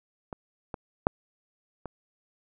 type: clicks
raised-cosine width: 1 ms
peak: -22 / -20 / -6 / -22 dBFS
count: 4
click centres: 0.328 / 0.742 / 1.069 / 1.857 s
effects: none